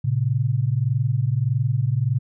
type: tone pair together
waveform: sine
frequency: 113.5 / 135.14 Hz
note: A#2 / C#3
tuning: -46 / -44 cents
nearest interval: minor third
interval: 302 cents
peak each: -21 dBFS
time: 0.04-2.19 s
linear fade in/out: 10 ms
effects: none